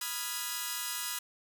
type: chord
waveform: 5% pulse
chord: F half-diminished seventh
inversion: second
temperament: equal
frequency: 987.8 / 1244.5 / 1396.9 / 1661.2 Hz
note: Cb6 / Eb6 / F6 / Ab6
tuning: 0 / 0 / 0 / 0 cents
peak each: -27 / -29 / -29 / -28 dBFS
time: 0.01-1.19 s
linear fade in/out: 5 ms
effects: none